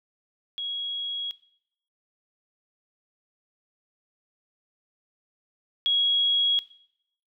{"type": "tone pair in turn", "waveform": "sine", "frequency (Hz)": [3315, 3315], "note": ["G#7", "G#7"], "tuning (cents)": [-4, -4], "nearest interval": "unison", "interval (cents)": 0, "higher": "neither", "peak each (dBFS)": [-29, -20], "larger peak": "second", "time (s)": [[0.58, 1.31], [5.86, 6.59]], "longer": "neither", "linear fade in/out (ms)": 0, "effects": ["noise-tail reverb RT60 0.7 s tail -18 dB re dry"]}